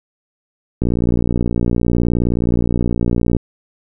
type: click train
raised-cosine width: 3 ms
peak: -4 dBFS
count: 152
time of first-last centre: 0.82-3.366 s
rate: 59.3 Hz
effects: none